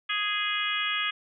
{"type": "harmonic tone", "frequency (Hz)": 415.3, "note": "G#4", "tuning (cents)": 0, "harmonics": [3, 4, 5, 6, 7, 8], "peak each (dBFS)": [-33, -33, -33, -33, -33, -33], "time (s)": [0.09, 1.11], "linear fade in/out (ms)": 10, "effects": []}